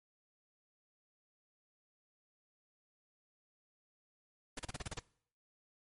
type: noise bursts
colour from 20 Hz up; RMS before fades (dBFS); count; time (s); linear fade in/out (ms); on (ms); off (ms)
pink; -41; 8; 4.57-4.993; 5; 24; 33
effects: noise-tail reverb RT60 0.6 s tail -22 dB re dry + MP3 48 kbps